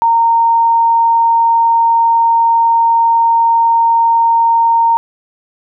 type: tone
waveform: sine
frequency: 922 Hz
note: A#5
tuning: 19 cents flat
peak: -7 dBFS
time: 0.02-4.97 s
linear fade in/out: 0 ms
effects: none